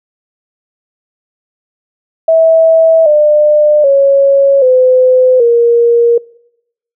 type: tone with pitch steps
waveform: sine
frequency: 650 / 599.5 / 552.9 / 510 / 470.4 Hz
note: E5 / D5 / C#5 / C5 / A#4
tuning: -24 / +36 / -5 / -44 / +16 cents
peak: -4 dBFS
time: 2.28-6.18 s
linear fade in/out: 5 ms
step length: 780 ms
effects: noise-tail reverb RT60 0.8 s tail -24 dB re dry